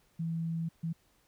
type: tone bursts at uneven times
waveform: sine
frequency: 164.81 Hz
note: E3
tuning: in tune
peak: -31 dBFS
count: 2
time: 0.19-0.69 / 0.83-0.93 s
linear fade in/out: 10 ms
effects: pink hiss -69 dBFS RMS until 1.27 s